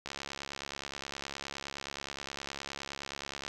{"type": "click train", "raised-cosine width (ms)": 0.2, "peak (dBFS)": -21, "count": 239, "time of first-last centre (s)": [0.06, 3.48], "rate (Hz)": 69.6, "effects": []}